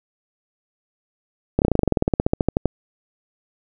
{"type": "slowing click train", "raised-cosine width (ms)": 2, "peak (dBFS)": -3, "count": 21, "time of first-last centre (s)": [1.59, 2.657], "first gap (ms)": 29, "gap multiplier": 1.06, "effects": []}